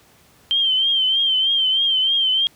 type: tone with vibrato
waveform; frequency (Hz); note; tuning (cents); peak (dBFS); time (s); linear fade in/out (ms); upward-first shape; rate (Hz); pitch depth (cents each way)
sine; 3136; G7; 0; -15; 0.51-2.47; 0; triangle; 3.2; 70
effects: pink hiss -53 dBFS RMS until 2.55 s + high-pass 60 Hz 12 dB/octave